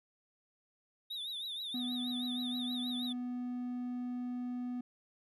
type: tone with vibrato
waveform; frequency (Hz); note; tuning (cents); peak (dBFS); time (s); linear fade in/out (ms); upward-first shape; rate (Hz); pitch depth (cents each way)
triangle; 3681; A#7; -23; -37; 1.1-3.13; 10; triangle; 6.3; 130
type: tone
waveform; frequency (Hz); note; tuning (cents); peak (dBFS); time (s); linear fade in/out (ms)
triangle; 246.9; B3; 0; -34; 1.74-4.81; 5
effects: none